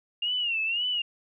sine tone with vibrato, 2797 Hz, F7, 2 cents sharp, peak -25 dBFS, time 0.22-1.02 s, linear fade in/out 5 ms, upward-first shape sine, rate 1.9 Hz, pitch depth 120 cents each way, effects none

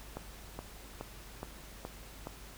click train, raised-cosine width 1 ms, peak -25 dBFS, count 6, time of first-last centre 0.17-2.271 s, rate 2.38 Hz, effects added 50 Hz sine -51 dBFS peak until 2.57 s + pink hiss -52 dBFS RMS until 2.57 s

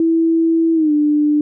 sine tone with pitch glide, 328.3 to 297.6 Hz, E4 to D4, -7 to +23 cents, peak -11 dBFS, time 0-1.41 s, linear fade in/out 2 ms, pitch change -170 cents, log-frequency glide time 0.74-0.92 s, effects none

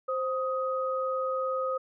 sine tone pair together, 523.6 / 1254 Hz, C5 / D#6, +1 / +13 cents, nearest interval octave + minor third, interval 1512 cents, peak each -29 / -31 dBFS, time 0.08-1.78 s, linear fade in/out 10 ms, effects none

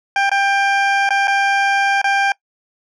20% pulse tone with dropouts, 793 Hz, G5, 20 cents sharp, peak -8 dBFS, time 0.16-2.32 s, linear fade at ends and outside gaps 2 ms, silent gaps 0.295-0.315 / 1.091-1.105 / 1.273-1.279 / 2.016-2.042 s, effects noise-tail reverb RT60 0.1 s tail -23 dB re dry + low-pass 4000 Hz 12 dB/octave

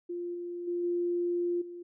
sine tone with level steps, 349.2 Hz, F4, in tune, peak -33 / -35 / -29 / -27 / -40 dBFS, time 0.09-1.83 s, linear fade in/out 10 ms, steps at 0.34 / 0.67 / 0.83 / 1.61 s, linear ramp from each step 10 ms, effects none

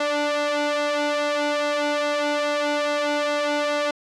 sawtooth tone with flanger, 293.7 Hz, D4, in tune, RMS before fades -23 dBFS, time 0-3.91 s, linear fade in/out 5 ms, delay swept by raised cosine 1.5 to 2.04 ms, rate 2.4 Hz, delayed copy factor +0.85, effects low-pass 5000 Hz 12 dB/octave

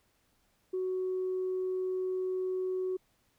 sine tone, 371.5 Hz, F#4, 7 cents sharp, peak -29 dBFS, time 0.73-2.97 s, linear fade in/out 10 ms, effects tanh soft clip ceiling -26 dBFS + pink hiss -72 dBFS RMS until 3.38 s

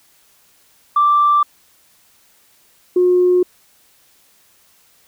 sine tone pair in turn, 1174 / 360.3 Hz, D6 / F#4, -1 / -46 cents, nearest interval octave + minor sixth, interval 2045 cents, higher first, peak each -9 dBFS, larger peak neither, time 0.96-1.43 / 2.96-3.43 s, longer neither, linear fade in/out 5 ms, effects tanh soft clip ceiling -5 dBFS + white hiss -54 dBFS RMS until 5.07 s

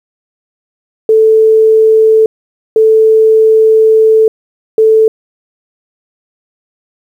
sine tone bursts at uneven times, 440 Hz, A4, in tune, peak -3 dBFS, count 3, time 1.09-2.26 / 2.76-4.28 / 4.78-5.08 s, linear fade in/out 2 ms, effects 7-bit

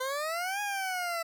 20% pulse exponential two-way sweep, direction up then down, 507 to 830 to 661 Hz, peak -26 dBFS, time 0-1.23 s, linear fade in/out 10 ms, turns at 0.61 s, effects none

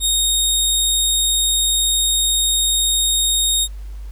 20% pulse tone, 3721 Hz, A#7, 4 cents flat, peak -9 dBFS, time 0-3.68 s, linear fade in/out 50 ms, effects added 50 Hz sine -28 dBFS peak until 4.11 s + pink hiss -52 dBFS RMS until 4.11 s

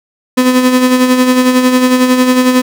35% pulse tone with tremolo, 253.4 Hz, B3, 45 cents sharp, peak -3 dBFS, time 0.37-2.62 s, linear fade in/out 10 ms, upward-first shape sine, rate 11 Hz, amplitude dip 50%, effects none

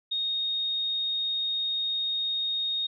sine tone, 3717 Hz, A#7, 6 cents flat, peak -26 dBFS, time 0.11-2.87 s, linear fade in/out 10 ms, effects none

